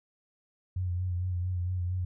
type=tone with vibrato; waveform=sine; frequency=90.1 Hz; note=F#2; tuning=45 cents flat; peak=-28 dBFS; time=0.76-2.05 s; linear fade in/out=5 ms; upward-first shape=sine; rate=4.4 Hz; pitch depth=40 cents each way; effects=none